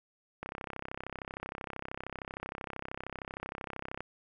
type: click train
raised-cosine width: 0.5 ms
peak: -23 dBFS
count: 119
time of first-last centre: 0.43-4.006 s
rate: 33 Hz
effects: none